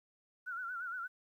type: tone with vibrato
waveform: sine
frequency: 1430 Hz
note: F6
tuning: 41 cents sharp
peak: -38 dBFS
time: 0.46-1.08 s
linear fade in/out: 20 ms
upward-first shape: sine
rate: 8.6 Hz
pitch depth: 96 cents each way
effects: 12-bit